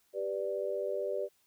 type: chord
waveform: sine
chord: G major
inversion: none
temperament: equal with one note detuned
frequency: 392 / 491.6 / 587.3 Hz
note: G4 / B4 / D5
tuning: 0 / -8 / 0 cents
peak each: -36 / -37 / -35 dBFS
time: 0.13-1.29 s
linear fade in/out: 50 ms
effects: white hiss -71 dBFS RMS until 1.46 s